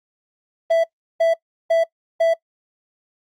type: tone bursts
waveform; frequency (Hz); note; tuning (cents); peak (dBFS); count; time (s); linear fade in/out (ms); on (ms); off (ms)
triangle; 661; E5; +5; -11; 4; 0.7-2.34; 10; 140; 360
effects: noise-tail reverb RT60 0.1 s tail -23 dB re dry + Opus 24 kbps